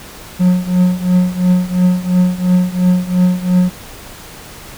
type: tone with tremolo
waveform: triangle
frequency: 181 Hz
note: F#3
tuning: 38 cents flat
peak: -4 dBFS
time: 0.39-3.7 s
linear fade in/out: 20 ms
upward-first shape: triangle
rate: 2.9 Hz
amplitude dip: 90%
effects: pink hiss -34 dBFS RMS until 4.77 s